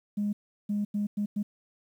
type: tone bursts at uneven times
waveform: sine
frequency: 206.3 Hz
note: G#3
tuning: 11 cents flat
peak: -25 dBFS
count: 5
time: 0.17-0.33 / 0.69-0.85 / 0.94-1.07 / 1.17-1.26 / 1.36-1.43 s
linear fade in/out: 10 ms
effects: tanh soft clip ceiling -22 dBFS + 10-bit